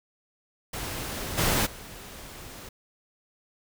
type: noise with level steps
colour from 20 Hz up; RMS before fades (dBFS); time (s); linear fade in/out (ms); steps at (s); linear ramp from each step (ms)
pink; -34 / -24 / -43; 0.73-2.69; 5; 1.37 / 1.65; 20
effects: none